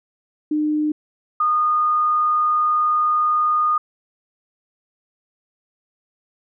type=tone pair in turn; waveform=sine; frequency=303 / 1226.4 Hz; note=D#4 / D#6; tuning=-46 / -25 cents; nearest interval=2 octaves; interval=2421 cents; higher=second; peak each=-17 / -15 dBFS; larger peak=second; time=0.51-0.92 / 1.4-3.78 s; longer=second; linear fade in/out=5 ms; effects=none